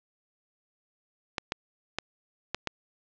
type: clicks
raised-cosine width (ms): 0.2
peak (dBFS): -11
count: 5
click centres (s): 1.382 / 1.521 / 1.986 / 2.546 / 2.673
effects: low-pass 5000 Hz 12 dB/octave